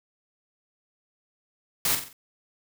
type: noise with echo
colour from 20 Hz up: white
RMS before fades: -24 dBFS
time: 1.85-1.95 s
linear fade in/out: 2 ms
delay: 45 ms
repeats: 4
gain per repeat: -7 dB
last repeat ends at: 2.13 s
effects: none